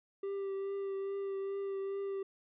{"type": "tone with vibrato", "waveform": "triangle", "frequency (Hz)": 392.9, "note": "G4", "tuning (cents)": 4, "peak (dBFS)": -33, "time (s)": [0.23, 2.23], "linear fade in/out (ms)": 5, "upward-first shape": "triangle", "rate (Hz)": 2.4, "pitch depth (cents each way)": 19, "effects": ["resampled to 8000 Hz"]}